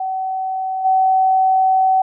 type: tone with level steps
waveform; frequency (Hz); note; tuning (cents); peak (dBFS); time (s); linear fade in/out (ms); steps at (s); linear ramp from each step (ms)
sine; 758; F#5; +42; -19 / -11; 0-2.02; 5; 0.84; 20
effects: none